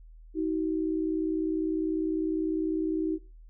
sine tone pair together, 317.3 / 377.3 Hz, D#4 / F#4, +34 / +34 cents, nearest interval minor third, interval 300 cents, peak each -27 / -32 dBFS, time 0.34-3.19 s, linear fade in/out 50 ms, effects noise-tail reverb RT60 0.5 s tail -26 dB re dry + added 40 Hz sine -47 dBFS peak until 3.49 s

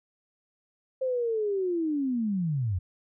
sine linear sweep, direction down, 529 to 83.2 Hz, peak -25 dBFS, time 1.01-2.79 s, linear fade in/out 10 ms, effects none

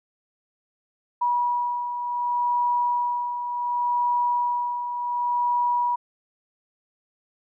sine beating tone pair, 968 / 968.68 Hz, B5 / B5, -35 / -34 cents, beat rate 0.68 Hz, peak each -30 / -22 dBFS, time 1.21-5.96 s, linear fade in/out 10 ms, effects none

